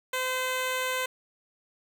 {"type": "tone", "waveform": "10% pulse", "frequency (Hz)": 513, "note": "C5", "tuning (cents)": -34, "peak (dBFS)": -19, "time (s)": [0.13, 1.06], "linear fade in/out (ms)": 5, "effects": []}